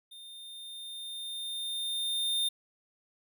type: tone with level ramp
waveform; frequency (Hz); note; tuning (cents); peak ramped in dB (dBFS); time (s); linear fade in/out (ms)
square; 3630; A#7; -47; -47 to -27; 0.11-2.49; 10
effects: none